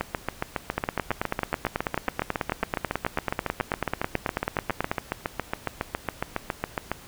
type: two click trains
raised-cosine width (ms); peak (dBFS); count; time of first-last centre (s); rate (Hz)
0.5; -10 / -9; 51 / 39; 0.01-6.916 / 0.78-4.915; 7.24 / 9.19
effects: pink hiss -47 dBFS RMS until 7.07 s